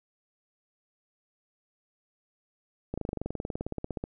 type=slowing click train; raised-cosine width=2 ms; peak=-19 dBFS; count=23; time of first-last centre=2.94-4.039 s; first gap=36 ms; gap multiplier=1.03; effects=none